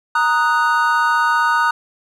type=chord; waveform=triangle; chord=D# minor; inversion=second; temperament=equal; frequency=932.3 / 1244.5 / 1480 Hz; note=A#5 / D#6 / F#6; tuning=0 / 0 / 0 cents; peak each=-16 / -16 / -16 dBFS; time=0.15-1.71 s; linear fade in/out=5 ms; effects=none